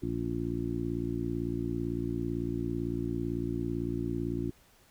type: harmonic tone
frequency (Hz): 57.9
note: A#1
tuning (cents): -11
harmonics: 1 / 2 / 3 / 4 / 5 / 6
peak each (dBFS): -40 / -37 / -39 / -40 / -35 / -36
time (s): 0.02-4.51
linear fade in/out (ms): 10
effects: pink hiss -62 dBFS RMS until 4.9 s